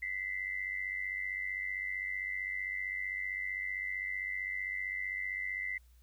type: tone pair together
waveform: sine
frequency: 1975.5 / 2071 Hz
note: B6 / C7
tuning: 0 / -18 cents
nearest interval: minor second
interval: 82 cents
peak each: -38 / -37 dBFS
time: 0.02-5.78 s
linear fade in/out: 5 ms
effects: added 60 Hz sine -58 dBFS peak until 6.02 s + white hiss -72 dBFS RMS until 6.02 s